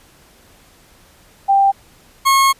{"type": "tone pair in turn", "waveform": ["sine", "40% pulse"], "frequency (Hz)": [788, 1087.4], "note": ["G5", "C#6"], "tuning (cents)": [9, -34], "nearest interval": "tritone", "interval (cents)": 557, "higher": "second", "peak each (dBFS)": -9, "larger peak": "neither", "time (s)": [[1.48, 1.72], [2.25, 2.53]], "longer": "second", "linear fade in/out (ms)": 20, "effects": ["pink hiss -49 dBFS RMS until 2.59 s", "resampled to 32000 Hz"]}